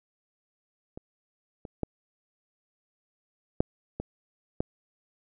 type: clicks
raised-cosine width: 2 ms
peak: -26 / -26 / -15 / -8 / -19 / -13 dBFS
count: 6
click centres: 0.975 / 1.652 / 1.833 / 3.605 / 4 / 4.605 s
effects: none